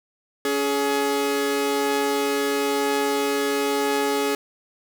sawtooth tone pair together, 281.4 / 421.6 Hz, C#4 / G#4, +26 / +26 cents, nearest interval perfect fifth, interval 700 cents, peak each -22 / -18 dBFS, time 0.45-4.35 s, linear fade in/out 2 ms, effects 8-bit

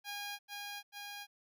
10% pulse tone with echo, 816 Hz, G#5, 31 cents flat, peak -32 dBFS, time 0.04-0.39 s, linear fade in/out 50 ms, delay 440 ms, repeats 2, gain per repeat -2 dB, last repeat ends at 1.27 s, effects none

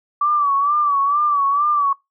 sine tone with vibrato, 1153 Hz, D6, 32 cents flat, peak -14 dBFS, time 0.21-1.93 s, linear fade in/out 5 ms, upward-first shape sine, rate 2.2 Hz, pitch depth 72 cents each way, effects noise-tail reverb RT60 0.2 s tail -23 dB re dry

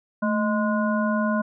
harmonic tone with a mistuned harmonic, 207.7 Hz, G#3, in tune, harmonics 1 / 3 / 5 / 7, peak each -22 / -27 / -29 / -30 dBFS, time 0.22-1.42 s, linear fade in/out 10 ms, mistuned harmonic 1, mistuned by +86 cents, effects none

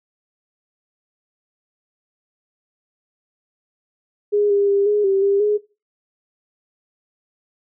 sine tone with pitch steps, 413.1 / 402.8 / 399.6 / 416.1 / 389 / 398.5 / 418.1 Hz, G#4 / G4 / G4 / G#4 / G4 / G4 / G#4, -9 / +47 / +33 / +3 / -13 / +28 / +12 cents, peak -14 dBFS, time 4.32-5.58 s, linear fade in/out 20 ms, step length 180 ms, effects noise-tail reverb RT60 0.3 s tail -20 dB re dry

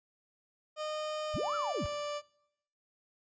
30% pulse tone with pitch glide, 613 to 587.3 Hz, D#5 to D5, -26 to 0 cents, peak -32 dBFS, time 0.76-2.22 s, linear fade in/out 50 ms, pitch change -74 cents, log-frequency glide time 1.3-1.51 s
sine linear two-way sweep, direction up then down, 36.6 to 1396.9 to 36.6 Hz, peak -33 dBFS, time 1.34-1.86 s, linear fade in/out 0 ms, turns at 1.55 s
effects noise-tail reverb RT60 0.8 s tail -21 dB re dry + resampled to 16000 Hz

